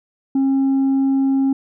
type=tone; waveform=sine; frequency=270.2 Hz; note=C#4; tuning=44 cents flat; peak=-11 dBFS; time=0.35-1.53 s; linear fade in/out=5 ms; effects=tanh soft clip ceiling -13 dBFS